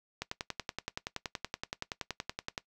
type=click train; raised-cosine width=0.2 ms; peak=-17 dBFS; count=26; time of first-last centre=0.22-2.578 s; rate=10.6 Hz; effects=noise-tail reverb RT60 0.1 s tail -19 dB re dry